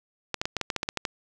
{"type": "clicks", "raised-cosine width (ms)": 0.2, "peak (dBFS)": -10, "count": 11, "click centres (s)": [0.343, 0.415, 0.455, 0.567, 0.613, 0.702, 0.763, 0.831, 0.889, 0.973, 1.052], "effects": []}